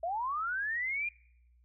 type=linear sweep; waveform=sine; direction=up; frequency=640 to 2438 Hz; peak=-31 dBFS; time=0.03-1.09 s; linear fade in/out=5 ms; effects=noise-tail reverb RT60 0.8 s tail -25 dB re dry + added 60 Hz sine -61 dBFS peak until 1.64 s